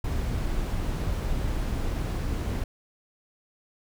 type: noise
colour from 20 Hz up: brown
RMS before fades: -28 dBFS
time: 0.04-2.64 s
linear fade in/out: 5 ms
effects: none